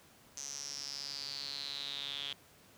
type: tone with band-pass filter sweep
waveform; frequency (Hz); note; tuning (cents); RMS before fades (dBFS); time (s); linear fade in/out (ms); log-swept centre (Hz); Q
sawtooth; 140.9; C#3; +29; -42; 0.37-2.33; 2; 6200 to 3300; 9.2
effects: pink hiss -61 dBFS RMS until 2.77 s + high-pass 80 Hz 12 dB/octave